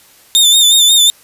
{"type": "tone with vibrato", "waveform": "sawtooth", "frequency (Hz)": 3600, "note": "A7", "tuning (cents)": 39, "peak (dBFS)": -3, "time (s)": [0.35, 1.1], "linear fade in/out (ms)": 0, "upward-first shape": "sine", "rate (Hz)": 5.5, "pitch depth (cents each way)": 56, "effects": ["white hiss -45 dBFS RMS until 1.23 s", "resampled to 32000 Hz"]}